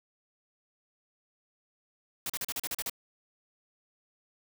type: noise bursts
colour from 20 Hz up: white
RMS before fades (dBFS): -34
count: 9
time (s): 2.26-2.897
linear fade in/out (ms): 2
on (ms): 37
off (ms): 38
effects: none